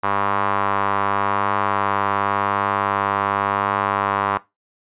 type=tone with band-pass filter; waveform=sawtooth; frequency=99.9 Hz; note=G2; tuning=33 cents sharp; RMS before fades=-21 dBFS; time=0.03-4.38 s; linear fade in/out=10 ms; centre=1100 Hz; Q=2.8; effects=noise-tail reverb RT60 0.2 s tail -18 dB re dry + resampled to 8000 Hz